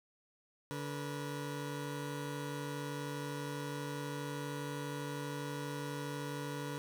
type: tone pair together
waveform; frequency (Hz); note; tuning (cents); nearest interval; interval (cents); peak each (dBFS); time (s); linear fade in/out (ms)
20% pulse; 144.2 / 485; D3 / B4; -31 / -31; octave + major sixth; 2100; -35 / -39; 0.71-6.78; 0
effects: none